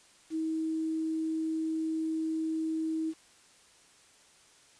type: tone with quantisation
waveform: sine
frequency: 319.3 Hz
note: D#4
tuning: 45 cents sharp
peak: -29 dBFS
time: 0.3-3.14 s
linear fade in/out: 50 ms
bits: 9
effects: white hiss -60 dBFS RMS until 4.79 s + resampled to 22050 Hz